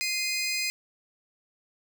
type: tone pair together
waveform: 20% pulse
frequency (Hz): 2087 / 2480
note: C7 / D#7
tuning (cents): -5 / -6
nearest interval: minor third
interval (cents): 299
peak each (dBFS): -26 / -24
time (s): 0.01-0.7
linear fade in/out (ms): 0
effects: none